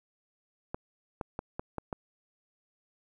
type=clicks; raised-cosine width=1 ms; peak=-20 dBFS; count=6; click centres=0.745 / 1.212 / 1.391 / 1.595 / 1.783 / 1.928 s; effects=10-bit